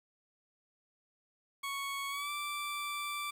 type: tone with pitch glide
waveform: 20% pulse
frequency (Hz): 1108.7 to 1169.9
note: C#6 to D6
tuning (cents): 0 to -7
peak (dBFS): -31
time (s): 1.63-3.31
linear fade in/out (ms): 10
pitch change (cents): +93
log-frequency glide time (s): 2.09-2.31
effects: 10-bit